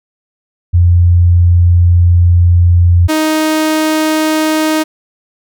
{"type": "tone pair in turn", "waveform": ["sine", "sawtooth"], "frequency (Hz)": [87.31, 312.3], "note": ["F2", "D#4"], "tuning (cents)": [0, 7], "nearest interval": "octave + minor seventh", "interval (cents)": 2207, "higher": "second", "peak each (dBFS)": [-4, -6], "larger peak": "first", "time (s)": [[0.73, 3.08], [3.08, 4.84]], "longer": "first", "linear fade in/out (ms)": 20, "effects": []}